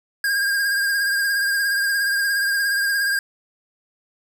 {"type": "tone with vibrato", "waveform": "square", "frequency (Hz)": 1615, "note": "G#6", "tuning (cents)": -49, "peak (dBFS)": -19, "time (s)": [0.24, 3.19], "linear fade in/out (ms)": 2, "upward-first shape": "triangle", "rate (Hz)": 17, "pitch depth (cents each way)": 42, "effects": []}